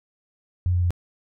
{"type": "tone with pitch steps", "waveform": "sine", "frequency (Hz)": [89.5, 88.68, 87.86], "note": ["F2", "F2", "F2"], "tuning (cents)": [43, 27, 11], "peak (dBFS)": -18, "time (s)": [0.66, 0.906], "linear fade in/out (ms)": 0, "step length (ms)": 82, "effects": []}